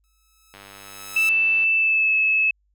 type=tone with exponential growth; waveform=5% pulse; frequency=1297 Hz; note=E6; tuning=28 cents flat; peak=-18 dBFS; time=0.04-1.29 s; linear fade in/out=0 ms; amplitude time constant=270 ms
type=click train; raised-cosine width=0.3 ms; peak=-26 dBFS; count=110; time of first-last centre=0.54-1.639 s; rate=99.2 Hz
type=tone with pitch glide; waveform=sine; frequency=2646 to 2596 Hz; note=E7 to E7; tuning=+6 to -27 cents; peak=-16 dBFS; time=1.16-2.51 s; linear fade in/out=5 ms; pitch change=-33 cents; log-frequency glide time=1.76-2.13 s
effects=added 50 Hz sine -63 dBFS peak until 2.74 s